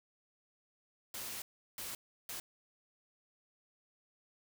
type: noise bursts at uneven times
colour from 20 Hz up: white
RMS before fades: -43 dBFS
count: 3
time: 1.14-1.42 / 1.78-1.95 / 2.29-2.4 s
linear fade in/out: 2 ms
effects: none